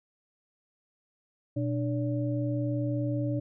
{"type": "tone cluster", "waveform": "sine", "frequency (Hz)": [121.9, 296.7, 573], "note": ["B2", "D4", "D5"], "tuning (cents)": [-22, 18, -43], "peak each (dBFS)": [-29, -31, -36], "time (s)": [1.56, 3.4], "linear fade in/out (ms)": 10, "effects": []}